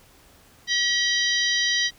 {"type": "harmonic tone with a mistuned harmonic", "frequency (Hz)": 963, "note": "B5", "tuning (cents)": -44, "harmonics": [2, 3, 4, 5, 6], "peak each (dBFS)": [-24, -26, -27, -28, -29], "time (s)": [0.67, 1.91], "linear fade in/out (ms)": 50, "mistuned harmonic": 3, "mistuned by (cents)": 140, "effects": ["pink hiss -54 dBFS RMS until 1.98 s"]}